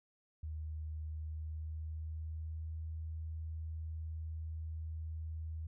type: tone with pitch glide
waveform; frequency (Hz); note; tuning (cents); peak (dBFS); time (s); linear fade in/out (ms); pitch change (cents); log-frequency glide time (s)
sine; 77.78 to 79.74; D#2 to D#2; 0 to +43; -39; 0.43-5.67; 5; +43; 1.07-2.78
effects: none